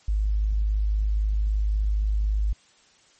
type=tone; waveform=sine; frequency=51.91 Hz; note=G#1; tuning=in tune; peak=-20 dBFS; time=0.08-2.53 s; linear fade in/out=5 ms; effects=white hiss -58 dBFS RMS until 3.19 s + MP3 32 kbps